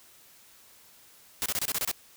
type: noise bursts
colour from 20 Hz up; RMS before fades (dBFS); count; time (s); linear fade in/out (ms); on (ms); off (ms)
white; -29; 8; 1.42-1.914; 0; 39; 26
effects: white hiss -56 dBFS RMS until 2.16 s